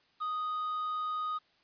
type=tone with quantisation; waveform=triangle; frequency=1244.5 Hz; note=D#6; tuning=in tune; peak=-30 dBFS; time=0.2-1.39 s; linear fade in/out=20 ms; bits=9; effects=white hiss -68 dBFS RMS until 1.63 s + resampled to 11025 Hz